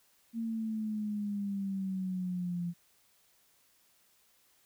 sine exponential sweep, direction down, 230.1 to 171.6 Hz, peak -32 dBFS, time 0.33-2.74 s, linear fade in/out 50 ms, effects white hiss -68 dBFS RMS until 4.65 s

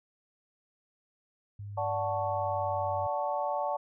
sine tone with pitch glide, 101.8 to 96.31 Hz, G#2 to G2, -34 to -30 cents, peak -38 dBFS, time 1.59-3.07 s, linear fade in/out 5 ms, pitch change -96 cents, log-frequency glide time 1.91-2.9 s
sine chord, D major seventh, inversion none, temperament equal with one note detuned, 580.9 / 740 / 880 / 1108.7 Hz, D5 / F#5 / A5 / C#6, -19 / 0 / 0 / 0 cents, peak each -33 / -34 / -33 / -38 dBFS, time 1.77-3.77 s, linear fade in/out 10 ms
effects none

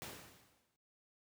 pink noise with exponential decay, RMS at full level -44 dBFS, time 0.02-0.76 s, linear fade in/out 0 ms, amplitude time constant 160 ms, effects noise-tail reverb RT60 0.2 s tail -18 dB re dry + high-pass 100 Hz 12 dB/octave

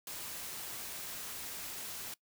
white noise, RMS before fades -43 dBFS, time 0.07-2.14 s, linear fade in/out 2 ms, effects noise-tail reverb RT60 0.1 s tail -21 dB re dry

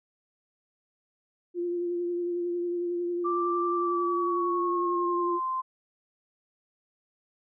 sine tone with vibrato, 349.2 Hz, F4, in tune, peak -27 dBFS, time 1.54-5.4 s, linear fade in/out 50 ms, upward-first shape triangle, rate 11 Hz, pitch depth 25 cents each way
sine tone with pitch glide, 1174.7 to 1040.5 Hz, D6 to C6, 0 to -10 cents, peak -27 dBFS, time 3.24-5.62 s, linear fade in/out 20 ms, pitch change -210 cents, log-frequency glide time 3.75-5.37 s
effects none

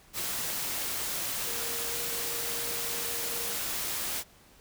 sine tone in noise, 469.6 Hz, A#4, 13 cents sharp, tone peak -43 dBFS, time 1.42-3.58 s, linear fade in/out 50 ms, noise white, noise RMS -33 dBFS, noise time 0.13-4.24 s, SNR -13 dB, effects pink hiss -58 dBFS RMS until 4.6 s

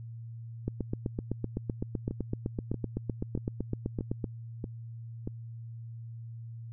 two click trains, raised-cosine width 3 ms, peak -21 / -18 dBFS, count 6 / 29, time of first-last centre 2.11-5.275 / 0.68-4.242 s, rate 1.58 / 7.86 Hz, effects added 115 Hz sine -40 dBFS peak until 6.72 s

